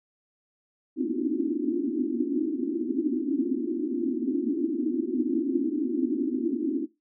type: band-pass noise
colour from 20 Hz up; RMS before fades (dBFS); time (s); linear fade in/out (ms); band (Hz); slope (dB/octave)
white; -27; 0.96-6.87; 50; 240 to 350; 96
effects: noise-tail reverb RT60 0.2 s tail -18 dB re dry